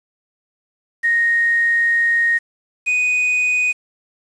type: tone pair in turn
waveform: sine / triangle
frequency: 1863 / 2487 Hz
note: A#6 / D#7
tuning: -2 / -1 cents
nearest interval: perfect fourth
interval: 501 cents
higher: second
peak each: -13 dBFS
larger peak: neither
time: 1.03-2.39 / 2.86-3.73 s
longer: first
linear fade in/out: 20 ms
effects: resampled to 22050 Hz + 7-bit